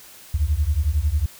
sine beating tone pair, 69.3 / 80.3 Hz, C#2 / E2, 0 / -45 cents, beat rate 11 Hz, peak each -20 dBFS, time 0.34-1.26 s, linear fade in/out 5 ms, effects tanh soft clip ceiling -10 dBFS + white hiss -45 dBFS RMS until 1.39 s

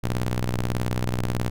sawtooth ring-modulated tone, 61.74 Hz, B1, in tune, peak -16 dBFS, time 0.03-1.5 s, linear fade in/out 10 ms, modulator 52.5 Hz, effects none

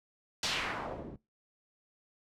white noise with low-pass filter sweep, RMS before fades -37 dBFS, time 0.43-1.16 s, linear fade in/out 2 ms, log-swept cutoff 5400 to 240 Hz, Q 1.5, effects noise-tail reverb RT60 0.2 s tail -19 dB re dry

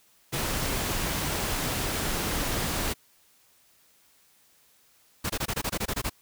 pink noise, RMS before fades -29 dBFS, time 0.32-2.94 s, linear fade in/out 20 ms
pink noise bursts, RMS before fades -29 dBFS, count 11, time 5.24-6.098 s, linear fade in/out 10 ms, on 58 ms, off 22 ms
effects white hiss -62 dBFS RMS until 6.21 s

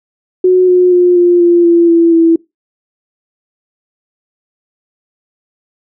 sine tone with pitch steps, 367.1 / 361.6 / 356.2 / 350.9 / 345.7 / 340.5 / 335.5 / 330.5 Hz, F#4 / F#4 / F4 / F4 / F4 / F4 / E4 / E4, -14 / -40 / +34 / +8 / -18 / -44 / +31 / +5 cents, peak -4 dBFS, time 0.44-2.36 s, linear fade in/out 5 ms, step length 240 ms, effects noise-tail reverb RT60 0.2 s tail -23 dB re dry

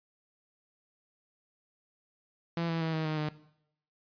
sawtooth tone with pitch steps, 168.3 / 164.93 / 161.63 / 158.4 / 155.23 / 152.12 Hz, E3 / E3 / E3 / D#3 / D#3 / D#3, +36 / +1 / -34 / +31 / -4 / -39 cents, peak -26 dBFS, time 2.57-3.29 s, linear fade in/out 2 ms, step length 120 ms, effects noise-tail reverb RT60 0.7 s tail -17 dB re dry + resampled to 11025 Hz

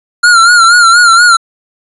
square tone with vibrato, 1396.9 Hz, F6, in tune, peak -3 dBFS, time 0.23-1.37 s, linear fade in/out 10 ms, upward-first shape sine, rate 4.2 Hz, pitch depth 71 cents each way, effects resampled to 24000 Hz

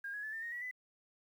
sine tone with pitch steps, 1615 / 1673.9 / 1734.9 / 1798.2 / 1863.7 / 1931.7 / 2002 Hz, G#6 / G#6 / A6 / A6 / A#6 / B6 / B6, -49 / +13 / -25 / +37 / -1 / -39 / +23 cents, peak -39 dBFS, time 0.04-0.712 s, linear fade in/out 5 ms, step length 96 ms, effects 11-bit

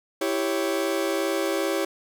40% pulse chord, C# diminished, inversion first, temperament equal, 329.6 / 392 / 554.4 Hz, E4 / G4 / C#5, 0 / 0 / 0 cents, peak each -27 dBFS, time 0.21-1.85 s, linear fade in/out 5 ms, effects none

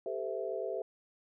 sine chord, A minor seventh, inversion third, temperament equal with one note detuned, 392 / 440 / 511.6 / 659.3 Hz, G4 / A4 / C5 / E5, 0 / 0 / -39 / 0 cents, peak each -39 / -40 / -39 / -39 dBFS, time 0.06-0.82 s, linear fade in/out 2 ms, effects none

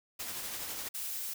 white noise with tremolo, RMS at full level -38 dBFS, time 0.19-0.89 s, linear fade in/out 10 ms, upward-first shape triangle, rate 12 Hz, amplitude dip 35%
blue noise, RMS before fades -38 dBFS, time 0.94-1.34 s, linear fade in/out 10 ms
effects none

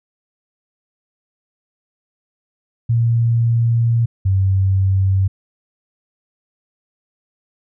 sine tone pair in turn, 116.54 / 95.93 Hz, A#2 / G2, 0 / -37 cents, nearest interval minor third, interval 337 cents, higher first, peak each -12 dBFS, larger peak neither, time 2.89-4.06 / 4.25-5.28 s, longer first, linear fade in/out 10 ms, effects none

